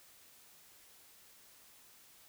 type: silence
effects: white hiss -61 dBFS RMS until 2.28 s